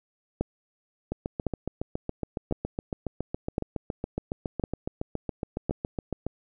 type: two click trains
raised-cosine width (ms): 2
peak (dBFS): -12 / -16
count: 6 / 38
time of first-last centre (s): 0.41-5.695 / 1.12-6.266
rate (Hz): 0.946 / 7.19
effects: none